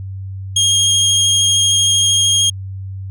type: tone with vibrato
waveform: 25% pulse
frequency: 3245 Hz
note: G#7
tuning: 41 cents flat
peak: -7 dBFS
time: 0.56-2.5 s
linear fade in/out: 5 ms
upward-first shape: sine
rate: 13 Hz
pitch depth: 10 cents each way
effects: added 96 Hz sine -24 dBFS peak until 3.1 s